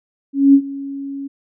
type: tone with ADSR envelope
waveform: sine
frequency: 276.9 Hz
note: C#4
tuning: 2 cents flat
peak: -4 dBFS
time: 0.33-1.28 s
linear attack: 210 ms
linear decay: 69 ms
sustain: -20 dB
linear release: 15 ms
effects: none